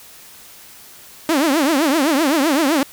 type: tone with vibrato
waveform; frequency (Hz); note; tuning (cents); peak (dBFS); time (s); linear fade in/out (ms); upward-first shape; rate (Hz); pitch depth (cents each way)
sawtooth; 296.9; D4; +19; -10; 1.29-2.83; 2; triangle; 7.8; 260
effects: white hiss -42 dBFS RMS until 2.92 s